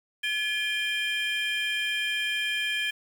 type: tone cluster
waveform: triangle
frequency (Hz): 1712 / 2407 / 3158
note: A6 / D7 / G7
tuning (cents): -48 / +42 / +12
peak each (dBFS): -29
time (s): 0.23-2.91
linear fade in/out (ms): 10
effects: 8-bit